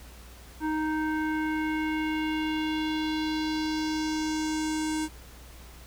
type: tone with low-pass filter sweep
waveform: square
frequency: 311.1 Hz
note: D#4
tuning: in tune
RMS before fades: -29 dBFS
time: 0.6-5.09 s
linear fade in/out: 50 ms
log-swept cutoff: 1300 to 8800 Hz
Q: 2.3
effects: added 60 Hz sine -47 dBFS peak until 5.86 s + pink hiss -51 dBFS RMS until 5.86 s